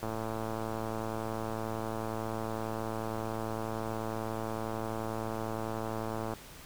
click train, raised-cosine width 1 ms, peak -22 dBFS, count 701, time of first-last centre 0.03-6.336 s, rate 111 Hz, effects pink hiss -50 dBFS RMS until 6.65 s

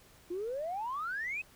sine exponential sweep, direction up, 338.2 to 2611 Hz, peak -33 dBFS, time 0.3-1.42 s, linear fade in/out 10 ms, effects tanh soft clip ceiling -29 dBFS + pink hiss -60 dBFS RMS until 1.55 s

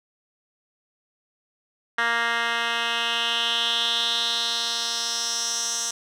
10% pulse tone with band-pass filter sweep, 233.1 Hz, A#3, in tune, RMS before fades -25 dBFS, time 1.98-5.91 s, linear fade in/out 5 ms, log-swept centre 1900 to 6500 Hz, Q 3.5, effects none

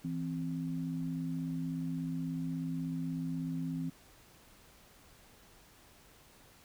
sine tone pair together, 164.81 / 261.3 Hz, E3 / C4, 0 / -2 cents, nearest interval minor sixth, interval 798 cents, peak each -36 / -37 dBFS, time 0.04-3.9 s, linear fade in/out 10 ms, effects pink hiss -60 dBFS RMS until 6.64 s

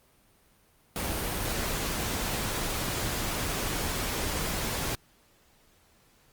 pink noise, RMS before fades -31 dBFS, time 0.96-4.95 s, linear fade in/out 0 ms, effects pink hiss -63 dBFS RMS until 6.32 s + Opus 32 kbps

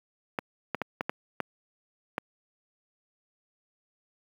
clicks, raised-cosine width 0.5 ms, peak -13 dBFS, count 7, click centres 0.388 / 0.747 / 0.817 / 1.009 / 1.095 / 1.403 / 2.181 s, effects high-pass 150 Hz 12 dB/octave + 8-bit

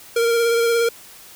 square tone with vibrato, 465.2 Hz, A#4, 4 cents flat, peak -16 dBFS, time 0.16-0.89 s, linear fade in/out 5 ms, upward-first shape sine, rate 17 Hz, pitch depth 20 cents each way, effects white hiss -43 dBFS RMS until 1.35 s

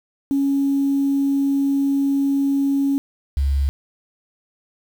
sine tone pair in turn, 277.2 / 69.5 Hz, C#4 / C#2, 0 / +5 cents, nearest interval 2 octaves, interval 2395 cents, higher first, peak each -15 dBFS, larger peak neither, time 0.31-2.98 / 3.37-3.69 s, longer first, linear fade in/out 0 ms, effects tanh soft clip ceiling -11 dBFS + 7-bit

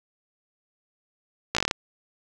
slowing click train, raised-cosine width 0.2 ms, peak -5 dBFS, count 8, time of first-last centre 1.55-1.711 s, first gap 16 ms, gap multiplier 1.12, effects none

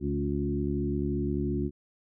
harmonic tone with a mistuned harmonic, 71.5 Hz, D2, 46 cents flat, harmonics 1 / 2 / 3 / 4 / 5, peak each -33 / -33 / -33 / -33 / -33 dBFS, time 0-1.71 s, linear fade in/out 50 ms, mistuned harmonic 4, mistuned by -18 cents, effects none

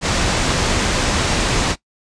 pink low-pass noise, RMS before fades -18 dBFS, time 0.01-1.76 s, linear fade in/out 50 ms, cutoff 8200 Hz, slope 24 dB/octave, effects noise-tail reverb RT60 0.1 s tail -19 dB re dry + resampled to 22050 Hz

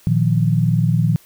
sine chord, Bb suspended fourth, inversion none, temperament just, 116.54 / 155.39 / 174.81 Hz, Bb2 / Eb3 / F3, 0 / -2 / +2 cents, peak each -17 / -17 / -19 dBFS, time 0.07-1.16 s, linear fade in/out 0 ms, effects white hiss -50 dBFS RMS until 1.25 s

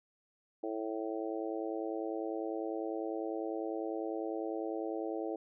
harmonic tone, 110 Hz, A2, in tune, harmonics 3 / 4 / 5 / 6 / 7, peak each -38 / -40 / -42 / -44 / -45 dBFS, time 0.63-5.36 s, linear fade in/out 5 ms, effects none

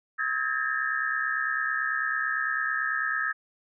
sine tone cluster, 1282 / 1612 / 1681 / 1812 Hz, E6 / G6 / G#6 / A#6, -49 / +48 / +20 / -50 cents, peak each -31 dBFS, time 0.18-3.33 s, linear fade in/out 20 ms, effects none

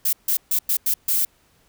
violet noise bursts at uneven times, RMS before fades -20 dBFS, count 6, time 0.05-0.13 / 0.28-0.37 / 0.51-0.59 / 0.69-0.77 / 0.86-0.94 / 1.08-1.25 s, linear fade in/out 5 ms, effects pink hiss -60 dBFS RMS until 1.68 s

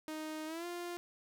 sawtooth tone with pitch glide, 311.1 to 349.2 Hz, D#4 to F4, 0 to 0 cents, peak -36 dBFS, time 0.08-0.97 s, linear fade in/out 0 ms, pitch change +200 cents, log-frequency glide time 0.46-0.66 s, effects none

